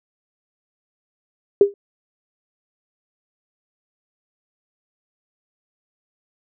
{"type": "tone with exponential decay", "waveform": "sine", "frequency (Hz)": 402.3, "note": "G4", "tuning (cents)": 45, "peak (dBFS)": -4, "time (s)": [1.61, 1.74], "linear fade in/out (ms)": 2, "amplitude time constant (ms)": 27, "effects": []}